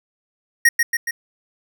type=tone with echo; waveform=square; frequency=1874 Hz; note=A#6; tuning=9 cents sharp; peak=-10 dBFS; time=0.65-0.69 s; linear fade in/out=5 ms; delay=140 ms; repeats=3; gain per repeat=-4 dB; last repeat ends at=1.11 s; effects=none